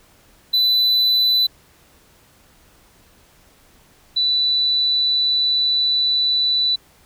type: tone pair in turn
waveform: triangle / sine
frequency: 3993 / 3973 Hz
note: B7 / B7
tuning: +18 / +10 cents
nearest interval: unison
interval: 8 cents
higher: first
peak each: -12 / -15 dBFS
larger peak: first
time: 0.53-1.47 / 4.16-6.76 s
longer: second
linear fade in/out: 10 ms
effects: pink hiss -53 dBFS RMS until 7.05 s